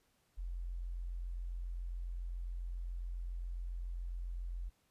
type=tone; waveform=sine; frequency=43.65 Hz; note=F1; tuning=in tune; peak=-38 dBFS; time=0.37-4.7 s; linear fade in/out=20 ms; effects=pink hiss -75 dBFS RMS until 4.9 s + resampled to 32000 Hz